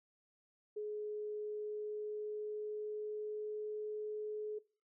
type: tone with pitch glide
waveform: sine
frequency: 421.7 to 425.1 Hz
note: G#4 to G#4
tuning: +26 to +40 cents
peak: -38 dBFS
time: 0.76-4.59 s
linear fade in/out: 10 ms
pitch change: +14 cents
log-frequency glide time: 1.33-3.8 s
effects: noise-tail reverb RT60 0.4 s tail -21 dB re dry